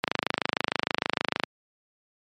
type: click train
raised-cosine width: 0.3 ms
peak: -6 dBFS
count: 38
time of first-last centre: 0.04-1.436 s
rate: 26.5 Hz
effects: high-pass 150 Hz 12 dB/octave + MP3 64 kbps